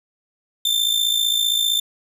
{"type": "tone with amplitude modulation", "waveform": "40% pulse", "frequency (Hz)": 3567, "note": "A7", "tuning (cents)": 23, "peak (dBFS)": -13, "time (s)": [0.65, 1.8], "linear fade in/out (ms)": 5, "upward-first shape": "sine", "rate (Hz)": 55.4, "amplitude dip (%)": 65, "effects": []}